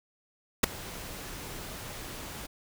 pink noise with ADSR envelope, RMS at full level -17 dBFS, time 0.63-2.47 s, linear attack 9 ms, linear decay 7 ms, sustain -24 dB, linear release 15 ms, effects none

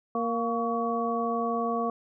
harmonic tone with a mistuned harmonic, 233.1 Hz, A#3, in tune, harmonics 1 / 2 / 3 / 5, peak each -31 / -31 / -31 / -31 dBFS, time 0.15-1.9 s, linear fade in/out 2 ms, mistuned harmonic 5, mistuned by -58 cents, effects none

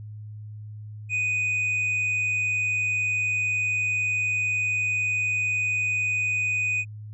triangle tone, 2489 Hz, D#7, in tune, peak -21 dBFS, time 1.09-6.85 s, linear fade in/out 50 ms, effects added 106 Hz sine -36 dBFS peak until 7.13 s + resampled to 24000 Hz

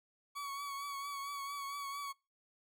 40% pulse tone with vibrato, 1125 Hz, C#6, 25 cents sharp, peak -39 dBFS, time 0.35-2.13 s, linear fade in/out 20 ms, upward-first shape triangle, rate 4.4 Hz, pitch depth 40 cents each way, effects noise-tail reverb RT60 0.3 s tail -26 dB re dry

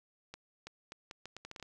accelerating click train, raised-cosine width 0.2 ms, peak -28 dBFS, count 11, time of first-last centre 0.34-1.627 s, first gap 330 ms, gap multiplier 0.76, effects none

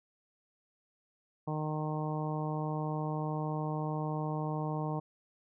harmonic tone, 153.6 Hz, D#3, 22 cents flat, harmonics 1 / 2 / 3 / 4 / 5 / 6 / 7, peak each -34 / -40 / -42 / -43 / -42 / -43 / -45 dBFS, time 1.47-5 s, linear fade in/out 10 ms, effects none

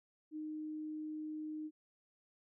sine tone, 308.2 Hz, D#4, 16 cents flat, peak -40 dBFS, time 0.31-1.71 s, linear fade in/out 50 ms, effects none

